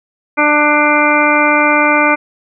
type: harmonic tone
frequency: 297.3 Hz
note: D4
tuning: 21 cents sharp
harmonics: 1 / 2 / 3 / 4 / 5 / 7 / 8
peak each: -16 / -16 / -16 / -16 / -16 / -16 / -16 dBFS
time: 0.37-2.16 s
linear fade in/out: 20 ms
effects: none